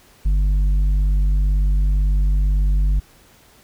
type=tone with tanh clipping; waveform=sine; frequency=49 Hz; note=G1; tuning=in tune; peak=-15 dBFS; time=0.25-3 s; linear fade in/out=10 ms; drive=6 dB; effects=pink hiss -51 dBFS RMS until 3.63 s